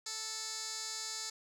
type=tone with band-pass filter; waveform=15% pulse; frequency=440 Hz; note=A4; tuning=in tune; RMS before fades=-41 dBFS; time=0.06-1.3 s; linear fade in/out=5 ms; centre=5900 Hz; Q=4.1; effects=none